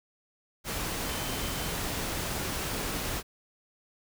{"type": "tone in noise", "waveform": "sine", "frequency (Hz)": 3076, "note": "G7", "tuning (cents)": -33, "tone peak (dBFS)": -44, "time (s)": [1.03, 1.74], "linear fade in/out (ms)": 50, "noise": "pink", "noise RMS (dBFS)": -33, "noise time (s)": [0.64, 3.23], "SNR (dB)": -14, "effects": []}